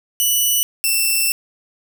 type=tone pair in turn; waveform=5% pulse; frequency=2960 / 2681 Hz; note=F#7 / E7; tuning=0 / +29 cents; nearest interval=major second; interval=171 cents; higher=first; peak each=-6 dBFS; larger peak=neither; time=0.2-0.63 / 0.84-1.32 s; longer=second; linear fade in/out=0 ms; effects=none